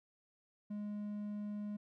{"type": "tone", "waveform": "triangle", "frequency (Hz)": 207.7, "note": "G#3", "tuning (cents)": 0, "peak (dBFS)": -37, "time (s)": [0.7, 1.77], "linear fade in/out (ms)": 10, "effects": []}